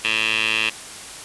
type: tone with band-pass filter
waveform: 15% pulse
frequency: 110 Hz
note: A2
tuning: in tune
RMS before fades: -21 dBFS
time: 0.04-0.7 s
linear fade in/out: 10 ms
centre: 2800 Hz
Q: 6.7
effects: white hiss -36 dBFS RMS until 1.24 s + resampled to 24000 Hz